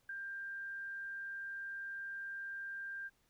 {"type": "tone with ADSR envelope", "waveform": "sine", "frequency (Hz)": 1590, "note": "G6", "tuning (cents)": 24, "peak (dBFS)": -39, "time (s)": [0.09, 3.1], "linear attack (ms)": 5, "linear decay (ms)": 14, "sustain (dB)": -2, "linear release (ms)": 35, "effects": ["pink hiss -75 dBFS RMS until 3.29 s"]}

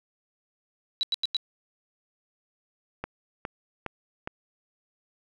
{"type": "tone bursts", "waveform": "sine", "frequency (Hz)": 3925, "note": "B7", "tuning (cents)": -11, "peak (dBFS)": -23, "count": 4, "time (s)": [1.01, 1.367], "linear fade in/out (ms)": 0, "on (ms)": 21, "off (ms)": 91}
{"type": "click train", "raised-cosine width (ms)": 0.5, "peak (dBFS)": -17, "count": 4, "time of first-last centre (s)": [3.04, 4.275], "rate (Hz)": 2.43}
{"effects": []}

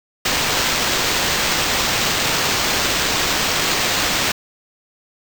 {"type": "noise with sample-and-hold", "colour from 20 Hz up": "violet", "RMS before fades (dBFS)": -19, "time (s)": [0.25, 4.32], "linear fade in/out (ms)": 5, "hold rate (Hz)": 11025, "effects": []}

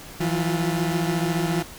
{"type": "tone cluster", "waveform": "30% pulse", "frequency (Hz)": [164, 178.5, 350.3], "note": ["E3", "F3", "F4"], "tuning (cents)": [-9, 38, 5], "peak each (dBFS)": [-21, -26, -26], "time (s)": [0.2, 1.63], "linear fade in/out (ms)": 10, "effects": ["pink hiss -41 dBFS RMS until 1.78 s"]}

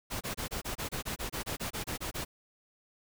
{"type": "noise bursts", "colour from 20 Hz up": "pink", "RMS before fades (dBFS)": -36, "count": 16, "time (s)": [0.1, 2.25], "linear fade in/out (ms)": 20, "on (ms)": 110, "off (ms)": 26, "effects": []}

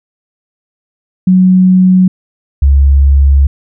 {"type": "tone pair in turn", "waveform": "sine", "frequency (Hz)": [185, 69.3], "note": ["F#3", "C#2"], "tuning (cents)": [0, 0], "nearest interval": "octave + perfect fourth", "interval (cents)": 1700, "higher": "first", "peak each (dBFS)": -3, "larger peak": "neither", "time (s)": [[1.27, 2.08], [2.62, 3.47]], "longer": "second", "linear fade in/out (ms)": 5, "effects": []}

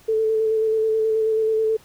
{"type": "tone with vibrato", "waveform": "sine", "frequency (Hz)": 440, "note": "A4", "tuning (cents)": 0, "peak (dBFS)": -17, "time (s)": [0.08, 1.77], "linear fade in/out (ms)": 10, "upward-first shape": "square", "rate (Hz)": 9.3, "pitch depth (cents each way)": 15, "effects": ["pink hiss -52 dBFS RMS until 1.84 s"]}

